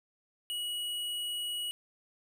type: tone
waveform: square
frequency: 2915 Hz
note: F#7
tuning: 26 cents flat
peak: -34 dBFS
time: 0.5-1.71 s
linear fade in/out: 0 ms
effects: none